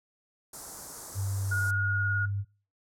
white band-stop noise, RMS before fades -40 dBFS, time 0.53-1.71 s, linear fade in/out 5 ms, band 1400 to 5600 Hz, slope 24 dB/octave
sine tone with pitch glide, 98 to 100.17 Hz, G2 to G2, 0 to +38 cents, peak -28 dBFS, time 1.14-2.45 s, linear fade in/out 50 ms, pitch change +38 cents, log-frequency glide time 1.52-2.26 s
sine tone with vibrato, 1437 Hz, F6, 49 cents sharp, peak -27 dBFS, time 1.51-2.26 s, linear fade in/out 10 ms, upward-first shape triangle, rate 19 Hz, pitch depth 18 cents each way
effects noise-tail reverb RT60 0.4 s tail -25 dB re dry + low-pass 11000 Hz 12 dB/octave

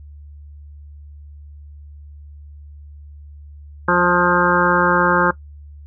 harmonic tone with a mistuned harmonic, 176.5 Hz, F3, 19 cents sharp, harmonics 1 / 2 / 3 / 5 / 6 / 7 / 8 / 9, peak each -21 / -21 / -21 / -21 / -21 / -21 / -21 / -21 dBFS, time 3.88-5.31 s, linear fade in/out 5 ms, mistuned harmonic 7, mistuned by +15 cents, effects noise-tail reverb RT60 0.1 s tail -18 dB re dry + added 73 Hz sine -36 dBFS peak until 5.86 s

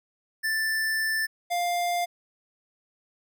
square tone pair in turn, 1766 / 700.8 Hz, A6 / F5, +6 / +6 cents, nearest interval octave + major third, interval 1600 cents, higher first, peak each -25 dBFS, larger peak neither, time 0.43-1.27 / 1.5-2.06 s, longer first, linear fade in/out 20 ms, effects none

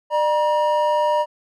triangle tone pair together, 600 / 952.4 Hz, D5 / A#5, +37 / +37 cents, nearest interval minor sixth, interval 800 cents, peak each -17 dBFS, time 0.1-1.26 s, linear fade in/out 50 ms, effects none

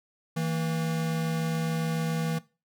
square tone pair together, 162.3 / 229.4 Hz, E3 / A#3, -27 / -28 cents, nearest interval tritone, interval 599 cents, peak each -28 / -35 dBFS, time 0.36-2.39 s, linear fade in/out 10 ms, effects noise-tail reverb RT60 0.3 s tail -19 dB re dry

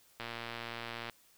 click train, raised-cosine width 0.3 ms, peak -24 dBFS, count 106, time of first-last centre 0.2-1.097 s, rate 117 Hz, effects white hiss -65 dBFS RMS until 1.37 s

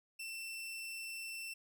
sawtooth tone, 2684 Hz, E7, 31 cents sharp, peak -39 dBFS, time 0.19-1.54 s, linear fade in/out 10 ms, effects none

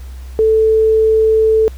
sine tone, 440 Hz, A4, in tune, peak -8 dBFS, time 0.39-1.68 s, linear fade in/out 0 ms, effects added 64 Hz sine -27 dBFS peak until 1.77 s + pink hiss -45 dBFS RMS until 1.77 s

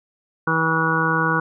harmonic tone, 161.9 Hz, E3, 31 cents flat, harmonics 1 / 2 / 3 / 5 / 6 / 7 / 8 / 9, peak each -24 / -27 / -27 / -32 / -26 / -24 / -30 / -21 dBFS, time 0.47-1.4 s, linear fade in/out 5 ms, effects none

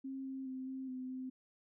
sine tone with pitch steps, 267.6 / 266 / 260.2 / 263.6 / 256.3 / 258.4 Hz, C4 / C4 / C4 / C4 / C4 / C4, +39 / +29 / -9 / +13 / -36 / -21 cents, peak -40 dBFS, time 0.04-1.3 s, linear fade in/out 10 ms, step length 210 ms, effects none

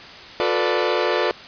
sawtooth chord, B half-diminished seventh, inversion second, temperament equal with one note detuned, 358.4 / 440 / 493.9 / 587.3 Hz, F4 / A4 / B4 / D5, +45 / 0 / 0 / 0 cents, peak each -20 dBFS, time 0.4-1.31 s, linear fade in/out 0 ms, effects white hiss -39 dBFS RMS until 1.47 s + resampled to 11025 Hz

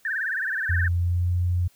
sine tone with vibrato, 1662 Hz, G#6, 1 cent sharp, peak -24 dBFS, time 0.05-0.88 s, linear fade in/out 2 ms, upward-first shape sine, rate 19 Hz, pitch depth 170 cents each way
sine tone with pitch glide, 86.6 to 88.68 Hz, F2 to F2, -14 to +27 cents, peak -20 dBFS, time 0.69-1.68 s, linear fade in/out 10 ms, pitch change +41 cents, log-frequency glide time 0.88-1.3 s
effects white hiss -60 dBFS RMS until 1.75 s

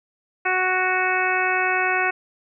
harmonic tone, 370 Hz, F#4, in tune, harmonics 1 / 2 / 3 / 4 / 5 / 6 / 7, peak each -28 / -25 / -28 / -24 / -27 / -27 / -27 dBFS, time 0.45-2.11 s, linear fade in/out 10 ms, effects none

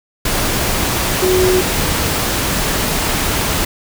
sine tone in noise, 368.8 Hz, F#4, 6 cents flat, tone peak -11 dBFS, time 1.22-1.61 s, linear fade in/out 5 ms, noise pink, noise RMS -17 dBFS, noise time 0.25-3.65 s, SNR +3 dB, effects none

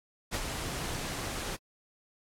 pink noise with ADSR envelope, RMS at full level -31 dBFS, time 0.31-1.57 s, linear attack 34 ms, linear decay 59 ms, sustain -5 dB, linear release 23 ms, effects low-pass 11000 Hz 12 dB/octave + AAC 64 kbps

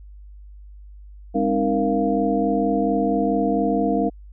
sine tone cluster, 203 / 265.7 / 310.1 / 466.3 / 692 Hz, G#3 / C4 / D#4 / A#4 / F5, -39 / +27 / -6 / +1 / -16 cents, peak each -24 dBFS, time 1.34-4.1 s, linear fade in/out 20 ms, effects added 50 Hz sine -39 dBFS peak until 4.32 s

